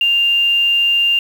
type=tone with quantisation; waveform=sine; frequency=2794 Hz; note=F7; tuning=in tune; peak=-11 dBFS; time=0.01-1.19 s; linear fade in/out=2 ms; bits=6; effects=none